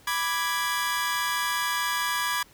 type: chord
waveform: sawtooth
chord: G# diminished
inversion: first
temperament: equal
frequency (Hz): 987.8 / 1174.7 / 1661.2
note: B5 / D6 / G#6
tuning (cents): 0 / 0 / 0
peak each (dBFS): -26 / -27 / -25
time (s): 0.07-2.43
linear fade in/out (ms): 5
effects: pink hiss -55 dBFS RMS until 2.53 s